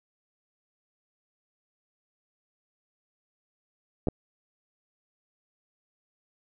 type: clicks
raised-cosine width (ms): 2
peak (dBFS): -14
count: 2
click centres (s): 4.072 / 4.085
effects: none